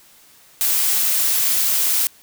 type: noise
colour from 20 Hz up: blue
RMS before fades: -18 dBFS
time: 0.61-2.07 s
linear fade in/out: 0 ms
effects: white hiss -50 dBFS RMS until 2.22 s